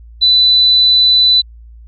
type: tone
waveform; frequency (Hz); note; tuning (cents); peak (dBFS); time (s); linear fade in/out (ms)
sine; 3990; B7; +17; -6; 0.21-1.42; 20
effects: added 57 Hz sine -34 dBFS peak until 1.87 s